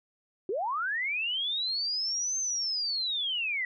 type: linear two-way sweep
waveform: sine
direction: up then down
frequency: 342.5 to 6320 to 1925 Hz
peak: -28 dBFS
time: 0.49-3.65 s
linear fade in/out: 2 ms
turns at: 2.38 s
effects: none